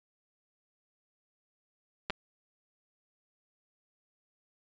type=clicks; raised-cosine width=0.3 ms; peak=-17 dBFS; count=2; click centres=2.099 / 2.104 s; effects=resampled to 16000 Hz